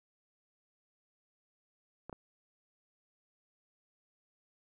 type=clicks; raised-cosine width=1 ms; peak=-29 dBFS; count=2; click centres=2.096 / 2.128 s; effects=none